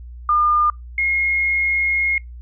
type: tone pair in turn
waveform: sine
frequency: 1208 / 2152 Hz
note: D6 / C7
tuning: +48 / +48 cents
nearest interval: minor seventh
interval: 1000 cents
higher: second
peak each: -13 / -16 dBFS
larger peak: first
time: 0.29-0.7 / 0.98-2.18 s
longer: second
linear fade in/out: 2 ms
effects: noise-tail reverb RT60 0.2 s tail -26 dB re dry + added 60 Hz sine -33 dBFS peak until 2.41 s